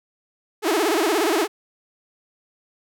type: tone with vibrato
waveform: sawtooth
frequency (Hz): 370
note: F#4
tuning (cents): 0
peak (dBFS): -14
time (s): 0.62-1.48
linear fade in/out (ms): 50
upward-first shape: sine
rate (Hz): 17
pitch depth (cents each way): 300
effects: none